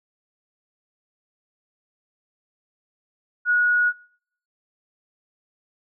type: tone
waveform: sine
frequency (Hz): 1455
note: F#6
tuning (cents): -29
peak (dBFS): -16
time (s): 3.45-3.93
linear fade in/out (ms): 50
effects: noise-tail reverb RT60 0.7 s tail -26 dB re dry